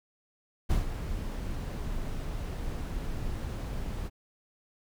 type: noise with ADSR envelope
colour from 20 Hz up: brown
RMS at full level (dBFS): -25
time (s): 0.69-4.1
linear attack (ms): 19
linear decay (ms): 140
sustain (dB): -9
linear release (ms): 38
effects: none